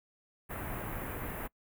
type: band-stop noise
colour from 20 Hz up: pink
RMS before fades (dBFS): -39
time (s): 0.49-1.48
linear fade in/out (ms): 20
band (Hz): 2200 to 12000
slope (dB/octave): 24
effects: noise-tail reverb RT60 0.1 s tail -24 dB re dry